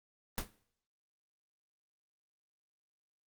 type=noise with exponential decay; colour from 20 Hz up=pink; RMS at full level=-30 dBFS; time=0.38-0.5 s; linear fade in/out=0 ms; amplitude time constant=25 ms; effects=noise-tail reverb RT60 0.6 s tail -19 dB re dry + Opus 24 kbps